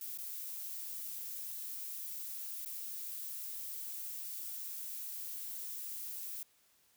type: noise with dropouts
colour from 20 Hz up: violet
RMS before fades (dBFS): -43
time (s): 0.01-6.43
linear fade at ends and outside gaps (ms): 2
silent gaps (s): 0.176-0.185 / 2.65-2.658
effects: white hiss -70 dBFS RMS until 6.96 s